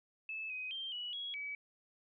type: tone with pitch steps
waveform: sine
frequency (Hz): 2614 / 2514 / 3159 / 2935 / 3324 / 2283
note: E7 / D#7 / G7 / F#7 / G#7 / D7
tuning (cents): -15 / +17 / +13 / -15 / +1 / -50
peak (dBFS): -39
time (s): 0.29-1.55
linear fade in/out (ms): 2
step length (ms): 210
effects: none